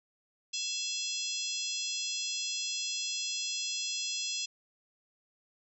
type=harmonic tone with a mistuned harmonic; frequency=840 Hz; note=G#5; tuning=19 cents sharp; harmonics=3 / 4 / 5 / 6 / 7 / 8 / 9; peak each=-41 / -39 / -41 / -38 / -40 / -45 / -43 dBFS; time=0.53-4.46 s; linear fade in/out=10 ms; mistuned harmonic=3; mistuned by=+92 cents; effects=none